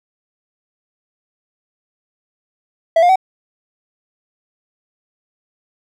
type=tone with pitch steps; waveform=triangle; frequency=659.3 / 706.6 / 757.3 Hz; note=E5 / F5 / F#5; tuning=0 / +20 / +40 cents; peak=-6 dBFS; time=2.96-3.158 s; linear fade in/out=5 ms; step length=66 ms; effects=none